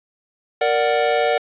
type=chord; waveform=square; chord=Bb augmented; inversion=none; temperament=equal; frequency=466.2 / 587.3 / 740 Hz; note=Bb4 / D5 / F#5; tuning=0 / 0 / 0 cents; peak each=-21 / -21 / -21 dBFS; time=0.61-1.38 s; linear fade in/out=5 ms; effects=resampled to 8000 Hz + 7-bit